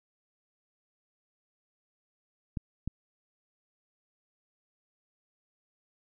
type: clicks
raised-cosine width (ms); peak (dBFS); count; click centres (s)
5; -20; 2; 2.572 / 2.876
effects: none